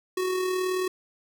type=tone with amplitude modulation; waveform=square; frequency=370 Hz; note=F#4; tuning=in tune; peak=-24 dBFS; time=0.17-0.88 s; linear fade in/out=5 ms; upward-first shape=sine; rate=38.8 Hz; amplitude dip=35%; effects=none